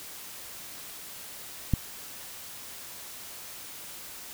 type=click; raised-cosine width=5 ms; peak=-10 dBFS; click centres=1.737 s; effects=white hiss -43 dBFS RMS until 4.33 s